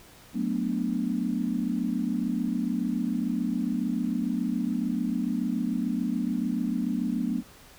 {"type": "chord", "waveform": "sine", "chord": "B minor seventh", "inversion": "second", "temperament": "equal", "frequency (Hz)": [185, 220, 246.9, 293.7], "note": ["F#3", "A3", "B3", "D4"], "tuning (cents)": [0, 0, 0, 0], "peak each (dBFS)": [-32, -30, -29, -33], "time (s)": [0.33, 7.43], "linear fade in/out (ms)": 50, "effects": ["pink hiss -52 dBFS RMS until 7.78 s"]}